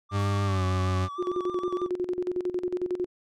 triangle tone with vibrato, 1163 Hz, D6, 17 cents flat, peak -33 dBFS, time 0.09-1.89 s, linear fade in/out 50 ms, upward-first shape sine, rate 6.5 Hz, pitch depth 46 cents each way
40% pulse tone with pitch glide, 100 to 92.77 Hz, G2 to F#2, +35 to +5 cents, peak -23 dBFS, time 0.11-1.09 s, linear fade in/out 50 ms, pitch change -130 cents, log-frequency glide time 0.44-0.62 s
violet noise with exponential decay, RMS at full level -42 dBFS, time 0.19-1.11 s, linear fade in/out 2 ms, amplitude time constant 200 ms
sine tone with tremolo, 360 Hz, F#4, 47 cents flat, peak -24 dBFS, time 1.18-3.06 s, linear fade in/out 20 ms, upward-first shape square, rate 11 Hz, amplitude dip 75%
effects low-pass 7000 Hz 12 dB/octave

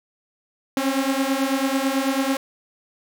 sawtooth beating tone pair, 265.4 / 274.5 Hz, C4 / C#4, +25 / -17 cents, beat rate 9.1 Hz, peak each -19 dBFS, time 0.77-2.37 s, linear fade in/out 2 ms, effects none

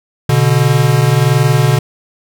square tone pair together, 123.47 / 144.85 Hz, B2 / D3, 0 / -24 cents, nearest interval minor third, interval 276 cents, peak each -12 dBFS, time 0.29-1.79 s, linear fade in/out 5 ms, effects none

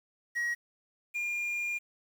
triangle tone pair in turn, 1900 / 2411 Hz, A#6 / D7, +33 / +45 cents, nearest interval major third, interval 412 cents, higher second, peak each -27 / -29 dBFS, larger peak first, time 0.35-0.55 / 1.14-1.79 s, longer second, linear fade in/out 20 ms, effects 9-bit

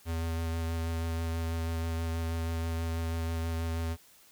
square tone with vibrato, 82.41 Hz, E2, in tune, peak -31 dBFS, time 0.05-3.97 s, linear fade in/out 50 ms, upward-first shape sine, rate 6.2 Hz, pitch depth 13 cents each way, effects white hiss -59 dBFS RMS until 4.31 s

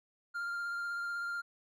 triangle tone with vibrato, 1396.9 Hz, F6, in tune, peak -33 dBFS, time 0.34-1.42 s, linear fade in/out 20 ms, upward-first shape sine, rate 16 Hz, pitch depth 12 cents each way, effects none

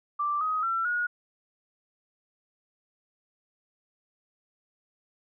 sine tone with pitch steps, 1174.7 / 1259 / 1349.4 / 1446.2 Hz, D6 / D#6 / E6 / F#6, 0 / +20 / +40 / -40 cents, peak -25 dBFS, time 0.19-1.07 s, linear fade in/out 10 ms, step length 220 ms, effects none

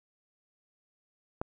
click, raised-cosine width 1 ms, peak -18 dBFS, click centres 1.415 s, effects none

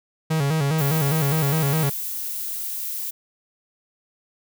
45% pulse tone with vibrato, 149 Hz, D3, 25 cents sharp, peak -19 dBFS, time 0.3-1.9 s, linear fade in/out 10 ms, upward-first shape square, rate 4.9 Hz, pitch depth 110 cents each way
violet noise, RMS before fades -29 dBFS, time 0.78-3.11 s, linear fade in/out 10 ms
effects none

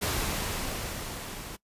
pink noise with level ramp, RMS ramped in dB -28 to -41 dBFS, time 0.01-1.57 s, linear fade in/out 20 ms, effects noise-tail reverb RT60 0.1 s tail -21 dB re dry + resampled to 32000 Hz

